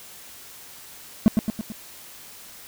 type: tone with echo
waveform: triangle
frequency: 217.9 Hz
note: A3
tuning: 17 cents flat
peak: -8 dBFS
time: 1.26-1.28 s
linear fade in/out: 0 ms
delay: 110 ms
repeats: 4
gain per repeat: -5 dB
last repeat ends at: 1.72 s
effects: white hiss -44 dBFS RMS until 2.67 s